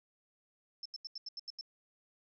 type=tone bursts; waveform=sine; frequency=5300 Hz; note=E8; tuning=9 cents sharp; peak=-40 dBFS; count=8; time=0.83-1.611 s; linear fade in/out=2 ms; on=25 ms; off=83 ms; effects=none